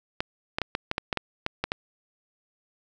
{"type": "clicks", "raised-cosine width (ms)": 0.3, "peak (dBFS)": -10, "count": 11, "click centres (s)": [0.205, 0.585, 0.617, 0.751, 0.914, 0.981, 1.128, 1.173, 1.464, 1.64, 1.719], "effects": []}